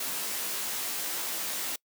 white noise with comb filter, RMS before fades -33 dBFS, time 0-1.76 s, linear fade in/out 5 ms, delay 17 ms, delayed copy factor -0.9, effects noise-tail reverb RT60 0.1 s tail -25 dB re dry + high-pass 200 Hz 12 dB/octave

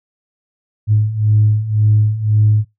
sine beating tone pair, 105.4 / 107.3 Hz, G#2 / A2, +26 / -43 cents, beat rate 1.9 Hz, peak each -15 / -11 dBFS, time 0.87-2.65 s, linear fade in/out 50 ms, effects noise-tail reverb RT60 0.2 s tail -25 dB re dry + tanh soft clip ceiling -3 dBFS

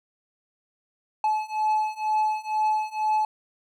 triangle beating tone pair, 859 / 861.1 Hz, A5 / A5, -42 / -38 cents, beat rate 2.1 Hz, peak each -24 / -23 dBFS, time 1.24-3.25 s, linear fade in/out 2 ms, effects none

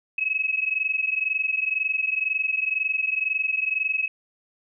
sine tone pair together, 2554 / 2576 Hz, D#7 / E7, +45 / -41 cents, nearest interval unison, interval 14 cents, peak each -25 dBFS, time 0.18-4.08 s, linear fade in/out 5 ms, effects none

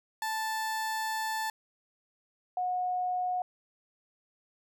30% pulse / sine tone pair in turn, 880 / 727.9 Hz, A5 / F#5, 0 / -29 cents, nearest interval minor third, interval 329 cents, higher first, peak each -28 dBFS, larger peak neither, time 0.22-1.5 / 2.57-3.42 s, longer first, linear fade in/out 2 ms, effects none

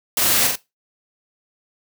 white noise with echo, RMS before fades -19 dBFS, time 0.17-0.47 s, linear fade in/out 2 ms, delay 43 ms, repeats 2, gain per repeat -3 dB, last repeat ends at 0.556 s, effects noise-tail reverb RT60 0.2 s tail -18 dB re dry + high-pass 100 Hz 12 dB/octave

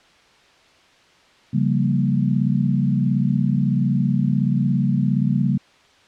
sine chord, G half-diminished seventh, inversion second, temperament equal, 138.59 / 174.61 / 196 / 233.1 Hz, Db3 / F3 / G3 / Bb3, 0 / 0 / 0 / 0 cents, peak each -20 / -25 / -21 / -23 dBFS, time 1.53-5.58 s, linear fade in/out 10 ms, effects white hiss -53 dBFS RMS until 6.07 s + low-pass 4000 Hz 12 dB/octave

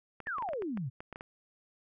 clicks, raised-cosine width 0.5 ms, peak -28 dBFS, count 12, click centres 0.203 / 0.271 / 0.384 / 0.424 / 0.489 / 0.534 / 0.622 / 0.774 / 1.005 / 1.127 / 1.159 / 1.209 s
sine exponential sweep, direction down, 1887 to 116.54 Hz, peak -33 dBFS, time 0.26-0.9 s, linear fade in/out 20 ms
effects none

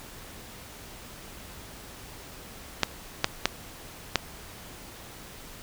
clicks, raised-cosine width 0.2 ms, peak -3 dBFS, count 4, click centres 2.833 / 3.244 / 3.456 / 4.157 s, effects pink hiss -45 dBFS RMS until 5.62 s

